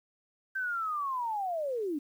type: linear sweep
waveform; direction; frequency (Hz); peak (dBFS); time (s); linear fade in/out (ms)
sine; down; 1568 to 272.7; -30; 0.55-1.99; 10
effects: 10-bit